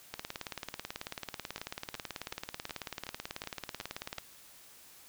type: two click trains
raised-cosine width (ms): 0.2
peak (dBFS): -24 / -20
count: 8 / 75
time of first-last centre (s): 1.58-4.182 / 0.14-4.184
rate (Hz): 2.69 / 18.3
effects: white hiss -56 dBFS RMS until 5.08 s